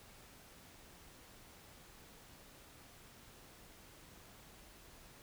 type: silence
effects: pink hiss -59 dBFS RMS until 5.22 s